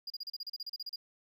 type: tone bursts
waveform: triangle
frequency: 4850 Hz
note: D#8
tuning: 45 cents flat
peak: -36 dBFS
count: 14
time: 0.07-0.96 s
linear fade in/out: 5 ms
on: 32 ms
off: 34 ms
effects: none